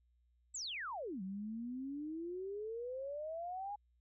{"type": "exponential two-way sweep", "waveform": "sine", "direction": "down then up", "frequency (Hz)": [8090, 185, 836], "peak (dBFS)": -40, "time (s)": [0.54, 3.76], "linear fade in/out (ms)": 10, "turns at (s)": 1.22, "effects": ["added 60 Hz sine -70 dBFS peak until 4 s"]}